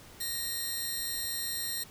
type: tone pair together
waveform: 10% pulse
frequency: 1864.7 / 4172 Hz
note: A#6 / C8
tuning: 0 / -6 cents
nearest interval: octave + major second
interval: 1394 cents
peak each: -29 / -27 dBFS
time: 0.2-1.84 s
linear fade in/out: 10 ms
effects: pink hiss -52 dBFS RMS until 1.9 s